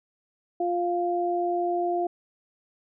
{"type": "tone pair together", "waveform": "sine", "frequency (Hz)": [351.1, 698.5], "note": ["F4", "F5"], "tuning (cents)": [9, 0], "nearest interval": "octave", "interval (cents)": 1191, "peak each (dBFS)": [-26, -26], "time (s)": [0.6, 2.07], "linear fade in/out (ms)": 5, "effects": []}